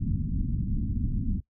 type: low-pass noise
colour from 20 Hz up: pink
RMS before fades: -28 dBFS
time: 0-1.41 s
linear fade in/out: 20 ms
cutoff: 260 Hz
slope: 48 dB/octave
effects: noise-tail reverb RT60 0.1 s tail -17 dB re dry